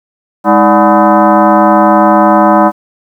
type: tone with frequency modulation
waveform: sine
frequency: 207.7 Hz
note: G#3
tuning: in tune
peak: -3 dBFS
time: 0.44-2.72 s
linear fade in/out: 50 ms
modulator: 264 Hz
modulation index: 3.8
effects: 7-bit